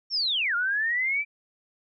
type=linear two-way sweep; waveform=sine; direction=down then up; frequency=5588 to 1383 to 2357 Hz; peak=-23 dBFS; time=0.1-1.25 s; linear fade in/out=50 ms; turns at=0.55 s; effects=none